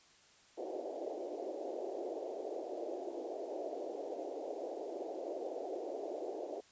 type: band-pass noise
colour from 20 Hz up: pink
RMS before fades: -42 dBFS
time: 0.57-6.61 s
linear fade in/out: 10 ms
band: 330 to 710 Hz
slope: 48 dB/octave
effects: white hiss -64 dBFS RMS until 6.71 s + resampled to 16000 Hz